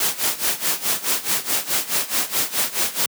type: noise with tremolo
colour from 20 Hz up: white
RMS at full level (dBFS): -19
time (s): 0-3.06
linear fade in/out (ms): 2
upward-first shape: sine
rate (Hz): 4.7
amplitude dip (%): 85
effects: high-pass 150 Hz 12 dB/octave